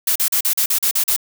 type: noise bursts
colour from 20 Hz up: blue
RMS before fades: -17 dBFS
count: 9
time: 0.07-1.164 s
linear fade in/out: 5 ms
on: 86 ms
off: 40 ms
effects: none